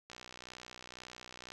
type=click train; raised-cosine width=0.2 ms; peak=-30 dBFS; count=89; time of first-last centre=0.1-1.519 s; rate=62 Hz; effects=none